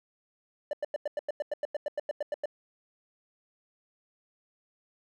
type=tone bursts; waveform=triangle; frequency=591 Hz; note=D5; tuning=11 cents sharp; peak=-26 dBFS; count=16; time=0.71-2.457 s; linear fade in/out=2 ms; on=22 ms; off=93 ms; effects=none